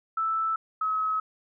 sine tone pair in turn, 1318.5 / 1281.7 Hz, E6 / E6, 0 / -49 cents, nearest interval unison, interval 49 cents, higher first, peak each -24 dBFS, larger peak neither, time 0.17-0.56 / 0.81-1.2 s, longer neither, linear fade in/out 5 ms, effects none

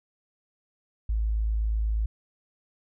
sine tone, 54.1 Hz, A1, 29 cents flat, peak -23 dBFS, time 1.09-2.06 s, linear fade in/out 5 ms, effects none

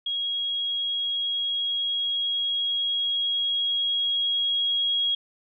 sine tone with level ramp, 3297 Hz, G#7, 13 cents flat, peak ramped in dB -25 to -21 dBFS, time 0.06-5.15 s, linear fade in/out 5 ms, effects none

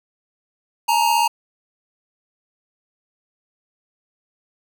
square tone pair together, 855.8 / 932.3 Hz, A5 / A#5, -48 / 0 cents, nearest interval minor second, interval 148 cents, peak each -21 / -17 dBFS, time 0.88-1.28 s, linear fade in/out 10 ms, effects none

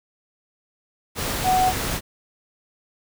sine tone in noise, 743 Hz, F#5, 7 cents sharp, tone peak -16 dBFS, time 1.43-1.73 s, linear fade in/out 50 ms, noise pink, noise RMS -26 dBFS, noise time 1.15-2.01 s, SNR +7 dB, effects none

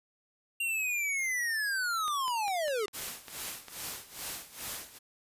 square linear sweep, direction down, 2786 to 395.3 Hz, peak -30 dBFS, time 0.6-2.86 s, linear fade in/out 5 ms
click train, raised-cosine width 0.2 ms, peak -26 dBFS, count 10, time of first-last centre 2.08-3.884 s, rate 4.99 Hz
white noise with tremolo, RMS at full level -37 dBFS, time 2.93-4.99 s, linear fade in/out 20 ms, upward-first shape sine, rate 2.4 Hz, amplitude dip 85%
effects resampled to 32000 Hz

